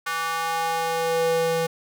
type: tone with high-pass filter sweep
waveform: square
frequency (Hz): 164.8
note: E3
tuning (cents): 0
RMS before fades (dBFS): -24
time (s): 0.06-1.67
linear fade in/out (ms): 10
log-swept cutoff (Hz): 1300 to 350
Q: 2.7
effects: none